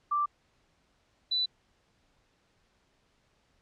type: tone pair in turn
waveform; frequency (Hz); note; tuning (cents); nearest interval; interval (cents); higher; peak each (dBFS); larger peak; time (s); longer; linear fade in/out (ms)
sine; 1174.7 / 3981; D6 / B7; 0 / +13; octave + major sixth; 2113; second; -25; neither; 0.11-0.26 / 1.31-1.46; neither; 10
effects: pink hiss -70 dBFS RMS until 3.61 s + low-pass 6000 Hz 12 dB/octave